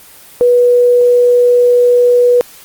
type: tone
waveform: sine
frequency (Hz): 488.1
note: B4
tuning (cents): -20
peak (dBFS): -5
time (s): 0.41-2.41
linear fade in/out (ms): 0
effects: white hiss -38 dBFS RMS until 2.64 s + Opus 24 kbps